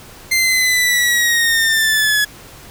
sawtooth linear sweep, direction down, 2093 to 1686 Hz, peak -9 dBFS, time 0.31-2.25 s, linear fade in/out 10 ms, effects pink hiss -39 dBFS RMS until 2.7 s

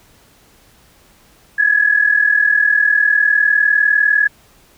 sine tone pair together, 1666.1 / 1706 Hz, G#6 / G#6, +5 / +46 cents, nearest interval unison, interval 41 cents, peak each -13 dBFS, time 1.58-4.28 s, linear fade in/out 10 ms, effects pink hiss -50 dBFS RMS until 4.77 s

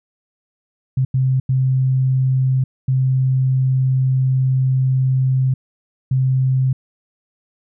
sine tone bursts at uneven times, 130.81 Hz, C3, in tune, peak -13 dBFS, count 5, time 0.97-1.05 / 1.14-1.4 / 1.49-2.64 / 2.88-5.54 / 6.11-6.73 s, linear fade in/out 5 ms, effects none

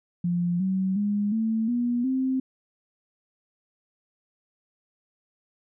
sine tone with pitch steps, 174.61 / 189.32 / 205.3 / 222.6 / 241.3 / 261.6 Hz, F3 / F#3 / G#3 / A3 / B3 / C4, 0 / +40 / -20 / +20 / -40 / 0 cents, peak -22 dBFS, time 0.24-2.4 s, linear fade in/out 5 ms, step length 360 ms, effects none

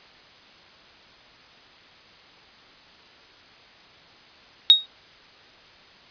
sine tone with exponential decay, 3760 Hz, A#7, 14 cents sharp, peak -5 dBFS, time 4.7-4.86 s, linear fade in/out 0 ms, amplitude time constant 34 ms, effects white hiss -50 dBFS RMS until 6.1 s + resampled to 11025 Hz

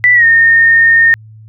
sine tone with pitch glide, 1975.5 to 1832.6 Hz, B6 to A#6, 0 to -30 cents, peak -4 dBFS, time 0.04-1.14 s, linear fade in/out 0 ms, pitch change -130 cents, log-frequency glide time 0.14-0.25 s, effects added 109 Hz sine -33 dBFS peak until 1.48 s

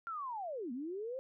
sine linear two-way sweep, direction down then up, 1396.9 to 230 to 539 Hz, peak -38 dBFS, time 0.07-1.19 s, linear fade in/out 0 ms, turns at 0.72 s, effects none

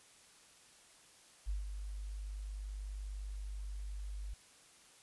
sine tone with ADSR envelope, 50.2 Hz, G1, 42 cents sharp, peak -33 dBFS, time 1.46-4.34 s, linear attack 31 ms, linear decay 150 ms, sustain -7 dB, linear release 7 ms, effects white hiss -62 dBFS RMS until 5.02 s + resampled to 24000 Hz

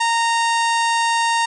harmonic tone, 925 Hz, A#5, 14 cents flat, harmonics 1 / 2 / 3 / 4 / 5 / 6 / 7 / 8 / 9 / 10, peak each -17 / -23 / -27 / -29 / -31 / -33 / -34 / -35 / -36 / -37 dBFS, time 0-1.46 s, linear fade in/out 10 ms, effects none

